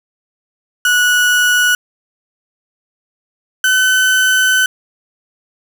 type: tone pair in turn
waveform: 35% pulse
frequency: 1468 / 1516.3 Hz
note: F#6 / F#6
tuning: -14 / +42 cents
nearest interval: minor second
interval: 56 cents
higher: second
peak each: -8 dBFS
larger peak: neither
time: 0.85-1.75 / 3.64-4.66 s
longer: second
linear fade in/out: 2 ms
effects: none